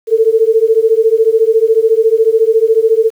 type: beating tone pair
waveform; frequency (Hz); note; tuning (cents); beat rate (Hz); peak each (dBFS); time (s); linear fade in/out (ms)
sine; 440 / 454; A4 / A#4; 0 / -46; 14; -10; 0.07-3.11; 50
effects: 7-bit